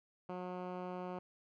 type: tone with low-pass filter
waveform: 10% pulse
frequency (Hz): 181.2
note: F#3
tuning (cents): -36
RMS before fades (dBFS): -43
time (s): 0.29-1.19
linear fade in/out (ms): 5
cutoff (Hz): 1500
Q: 0.6
effects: none